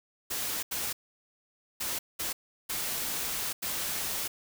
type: noise bursts at uneven times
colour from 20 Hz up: white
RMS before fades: -33 dBFS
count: 6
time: 0.3-0.63 / 0.71-0.93 / 1.8-1.99 / 2.19-2.33 / 2.69-3.53 / 3.62-4.28 s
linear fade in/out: 10 ms
effects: none